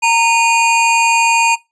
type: tone pair together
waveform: square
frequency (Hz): 922.2 / 2462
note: A#5 / D#7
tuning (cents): -19 / -19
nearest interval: octave + perfect fourth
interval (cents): 1700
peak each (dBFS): -13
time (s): 0.02-1.56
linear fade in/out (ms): 20
effects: noise-tail reverb RT60 0.2 s tail -19 dB re dry + resampled to 22050 Hz